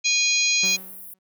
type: harmonic tone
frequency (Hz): 820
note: G#5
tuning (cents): -22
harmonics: 3 / 4 / 5 / 6 / 7 / 8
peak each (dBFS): -22 / -30 / -24 / -30 / -33 / -23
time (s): 0.04-0.77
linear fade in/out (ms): 20
type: tone with exponential decay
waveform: sawtooth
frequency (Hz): 188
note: F#3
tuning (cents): +28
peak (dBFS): -27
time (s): 0.63-1.19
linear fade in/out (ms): 5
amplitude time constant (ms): 120
type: high-pass noise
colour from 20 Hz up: pink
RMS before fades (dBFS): -40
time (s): 0.65-1.14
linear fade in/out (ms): 5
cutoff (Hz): 11000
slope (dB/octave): 48
effects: none